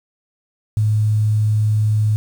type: tone with quantisation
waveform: sine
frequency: 107.1 Hz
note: A2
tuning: 46 cents flat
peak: -13 dBFS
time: 0.77-2.16 s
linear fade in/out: 0 ms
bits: 7
effects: none